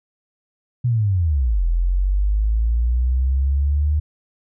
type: linear two-way sweep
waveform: sine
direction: down then up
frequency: 125.8 to 41.2 to 76 Hz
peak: -15 dBFS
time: 0.84-4 s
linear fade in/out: 10 ms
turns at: 1.65 s
effects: none